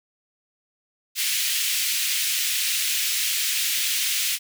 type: high-pass noise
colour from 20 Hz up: pink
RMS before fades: -24 dBFS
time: 1.15-4.39 s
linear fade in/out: 50 ms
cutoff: 2300 Hz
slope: 24 dB/octave
effects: none